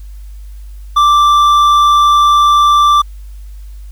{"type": "tone with hard clipping", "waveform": "triangle", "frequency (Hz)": 1174.7, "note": "D6", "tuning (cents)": 0, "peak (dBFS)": -7, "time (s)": [0.96, 3.02], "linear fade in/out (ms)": 10, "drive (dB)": 10, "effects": ["added 50 Hz sine -27 dBFS peak until 3.91 s", "white hiss -51 dBFS RMS until 3.91 s"]}